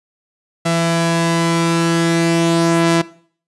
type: tone pair together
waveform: sawtooth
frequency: 167.16 / 334.1 Hz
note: E3 / E4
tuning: +24 / +23 cents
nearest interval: octave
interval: 1199 cents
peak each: -12 dBFS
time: 0.65-3.02 s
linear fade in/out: 10 ms
effects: noise-tail reverb RT60 0.5 s tail -19 dB re dry + resampled to 24000 Hz